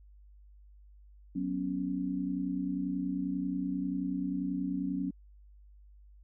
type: chord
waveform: sine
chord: F# suspended fourth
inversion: none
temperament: equal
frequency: 185 / 246.9 / 277.2 Hz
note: F#3 / B3 / C#4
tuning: 0 / 0 / 0 cents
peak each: -35 / -38 / -33 dBFS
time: 1.35-5.11 s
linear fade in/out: 10 ms
effects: added 50 Hz sine -53 dBFS peak until 6.23 s